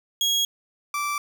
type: tone pair in turn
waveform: 30% pulse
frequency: 3300 / 1166.7 Hz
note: G#7 / D6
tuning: -12 / -12 cents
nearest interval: octave + tritone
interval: 1800 cents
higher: first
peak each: -17 / -22 dBFS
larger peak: first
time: 0.21-0.45 / 0.94-1.18 s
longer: neither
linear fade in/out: 2 ms
effects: none